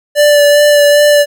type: tone with vibrato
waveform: square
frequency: 585 Hz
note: D5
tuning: 7 cents flat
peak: -5 dBFS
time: 0.15-1.26 s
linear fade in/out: 50 ms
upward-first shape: sine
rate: 2.5 Hz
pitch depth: 15 cents each way
effects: none